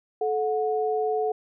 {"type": "tone pair together", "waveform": "sine", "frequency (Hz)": [433.9, 729.9], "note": ["A4", "F#5"], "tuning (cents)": [-24, -24], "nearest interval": "major sixth", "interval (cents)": 900, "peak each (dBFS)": [-24, -27], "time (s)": [0.21, 1.32], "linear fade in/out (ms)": 5, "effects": []}